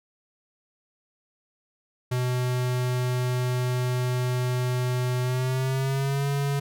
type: tone with pitch glide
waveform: square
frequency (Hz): 125.3 to 140.64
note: B2 to C#3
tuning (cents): +25 to +25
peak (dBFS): -24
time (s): 2.11-6.6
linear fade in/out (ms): 10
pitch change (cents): +200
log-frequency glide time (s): 5.22-6.27
effects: none